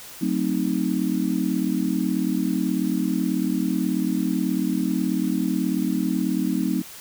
sine chord, F# diminished seventh, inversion none, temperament equal with one note detuned, 185 / 223.3 / 261.6 / 311.1 Hz, F#3 / A3 / C4 / Eb4, 0 / +26 / 0 / 0 cents, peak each -26 dBFS, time 0.21-6.82 s, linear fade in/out 10 ms, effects white hiss -41 dBFS RMS until 7 s

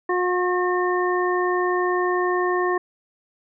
harmonic tone with a mistuned harmonic, 360 Hz, F#4, 47 cents flat, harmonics 1 / 2 / 3 / 5, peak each -21 / -28 / -25 / -28 dBFS, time 0.09-2.78 s, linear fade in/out 5 ms, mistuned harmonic 5, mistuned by +15 cents, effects none

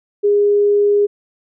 sine tone, 409.8 Hz, G#4, 23 cents flat, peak -10 dBFS, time 0.23-1.07 s, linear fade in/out 20 ms, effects none

